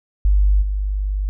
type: tone with level steps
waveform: sine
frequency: 49.72 Hz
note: G1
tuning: 25 cents sharp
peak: -11 / -18 dBFS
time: 0.25-1.29 s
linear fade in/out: 0 ms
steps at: 0.61 s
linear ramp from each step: 20 ms
effects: none